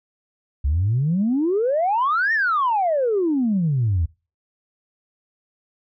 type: exponential two-way sweep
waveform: sine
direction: up then down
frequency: 65.5 to 1864.7 to 77.2 Hz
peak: -16 dBFS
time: 0.64-4.06 s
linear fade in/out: 10 ms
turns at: 2.33 s
effects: noise-tail reverb RT60 0.3 s tail -22 dB re dry + tanh soft clip ceiling -13 dBFS